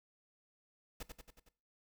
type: noise with echo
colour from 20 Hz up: pink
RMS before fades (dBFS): -44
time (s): 1-1.03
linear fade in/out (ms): 5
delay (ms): 92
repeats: 5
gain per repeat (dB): -4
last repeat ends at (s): 1.49
effects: noise-tail reverb RT60 0.4 s tail -18 dB re dry